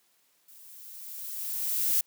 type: noise with level ramp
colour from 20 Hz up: violet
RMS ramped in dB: -53 to -24 dBFS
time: 0.48-2.01 s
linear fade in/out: 5 ms
effects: white hiss -68 dBFS RMS until 2.06 s + high-pass 150 Hz 12 dB/octave